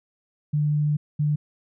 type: tone bursts at uneven times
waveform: sine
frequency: 148.9 Hz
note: D3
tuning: 24 cents sharp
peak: -19 dBFS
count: 2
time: 0.53-0.97 / 1.19-1.36 s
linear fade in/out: 10 ms
effects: none